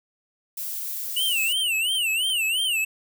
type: noise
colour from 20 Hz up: violet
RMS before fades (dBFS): -31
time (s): 0.57-1.53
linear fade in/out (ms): 5
type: tone with vibrato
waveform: square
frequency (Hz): 2859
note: F7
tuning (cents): +40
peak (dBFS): -22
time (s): 1.16-2.85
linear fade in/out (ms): 10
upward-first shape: sine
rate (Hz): 2.9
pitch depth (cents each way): 180
effects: none